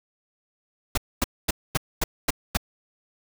pink noise bursts, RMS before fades -22 dBFS, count 7, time 0.95-2.572 s, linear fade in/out 5 ms, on 26 ms, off 240 ms, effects none

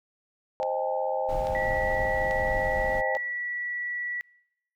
sine chord, A half-diminished seventh, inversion first, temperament equal with one note detuned, 523.3 / 622.3 / 803.2 / 880 Hz, C5 / Eb5 / G5 / A5, 0 / 0 / +42 / 0 cents, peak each -29 / -31 / -31 / -35 dBFS, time 0.6-3.17 s, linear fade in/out 0 ms
click train, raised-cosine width 0.2 ms, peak -23 dBFS, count 4, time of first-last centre 0.63-3.151 s, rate 1.19 Hz
brown noise, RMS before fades -34 dBFS, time 1.28-3.02 s, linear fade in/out 20 ms
sine tone, 1946 Hz, B6, 26 cents flat, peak -29 dBFS, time 1.55-4.21 s, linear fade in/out 0 ms
effects noise-tail reverb RT60 0.9 s tail -25 dB re dry

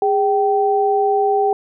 sine tone pair together, 410.1 / 775.1 Hz, G#4 / G5, -22 / -20 cents, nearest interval major seventh, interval 1102 cents, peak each -16 dBFS, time 0.02-1.53 s, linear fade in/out 2 ms, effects none

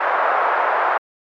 white band-pass noise, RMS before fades -18 dBFS, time 0-0.98 s, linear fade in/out 10 ms, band 540 to 1400 Hz, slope 24 dB/octave, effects MP3 96 kbps

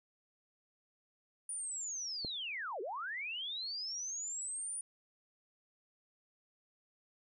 sine linear two-way sweep, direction down then up, 9600 to 350 to 9600 Hz, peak -38 dBFS, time 1.49-4.81 s, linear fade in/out 2 ms, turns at 2.81 s
click, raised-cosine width 2 ms, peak -29 dBFS, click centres 2.248 s
effects none

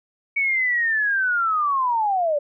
sine linear sweep, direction down, 2253 to 562 Hz, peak -18 dBFS, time 0.36-2.39 s, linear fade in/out 10 ms, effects none

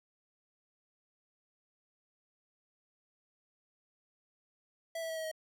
square tone with pitch steps, 659.3 / 652.5 / 645.7 / 639.1 / 632.4 Hz, E5 / E5 / E5 / D#5 / D#5, 0 / -18 / -36 / +46 / +28 cents, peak -37 dBFS, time 4.95-5.315 s, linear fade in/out 5 ms, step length 73 ms, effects none

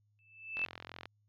sine tone with exponential growth, 2637 Hz, E7, in tune, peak -29 dBFS, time 0.19-0.65 s, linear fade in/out 0 ms, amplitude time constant 98 ms
click train, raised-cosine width 0.3 ms, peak -28 dBFS, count 22, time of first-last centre 0.57-1.056 s, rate 43.2 Hz
effects added 104 Hz sine -70 dBFS peak until 1.28 s

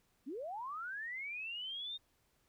sine linear sweep, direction up, 231.5 to 3708 Hz, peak -40 dBFS, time 0.26-1.98 s, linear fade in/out 20 ms, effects pink hiss -75 dBFS RMS until 2.48 s

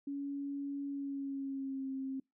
sine tone with pitch glide, 281 to 266.9 Hz, C#4 to C4, +24 to +35 cents, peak -36 dBFS, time 0.07-2.2 s, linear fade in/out 5 ms, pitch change -89 cents, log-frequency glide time 0.88-1.9 s, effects noise-tail reverb RT60 0.2 s tail -26 dB re dry

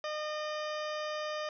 harmonic tone, 609 Hz, D#5, 37 cents flat, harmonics 1 / 2 / 3 / 4 / 5 / 6 / 8 / 9 / 10, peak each -36 / -40 / -44 / -49 / -48 / -50 / -49 / -56 / -57 dBFS, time 0.04-1.49 s, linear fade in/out 2 ms, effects none

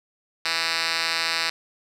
5% pulse tone with band-pass filter, 164.81 Hz, E3, in tune, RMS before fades -25 dBFS, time 0.45-1.5 s, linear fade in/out 5 ms, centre 3600 Hz, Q 2.5, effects none

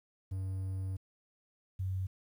triangle / sine tone pair in turn, 94.9 / 94.14 Hz, F#2 / F#2, +44 / +30 cents, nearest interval unison, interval 14 cents, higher first, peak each -32 / -32 dBFS, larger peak neither, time 0.31-0.97 / 1.79-2.07 s, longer first, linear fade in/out 10 ms, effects 11-bit

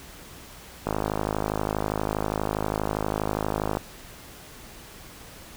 click train, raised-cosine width 1 ms, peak -11 dBFS, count 153, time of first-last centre 0.87-3.771 s, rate 52.4 Hz, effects pink hiss -45 dBFS RMS until 5.56 s

